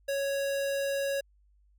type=tone; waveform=square; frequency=554.4 Hz; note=C#5; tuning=in tune; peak=-29 dBFS; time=0.08-1.21 s; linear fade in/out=10 ms; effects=added 50 Hz sine -61 dBFS peak until 1.78 s